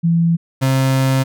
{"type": "tone pair in turn", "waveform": ["sine", "35% pulse"], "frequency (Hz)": [167.7, 132.97], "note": ["E3", "C3"], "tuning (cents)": [30, 28], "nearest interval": "major third", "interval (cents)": 402, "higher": "first", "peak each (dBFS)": -11, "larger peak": "neither", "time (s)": [[0.03, 0.37], [0.61, 1.24]], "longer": "second", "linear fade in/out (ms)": 20, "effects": []}